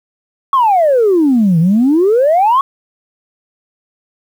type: exponential two-way sweep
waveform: sine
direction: down then up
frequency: 1130 to 157.8 to 1130 Hz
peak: -6 dBFS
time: 0.53-2.61 s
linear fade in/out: 2 ms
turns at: 1.59 s
effects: tanh soft clip ceiling -4 dBFS + 7-bit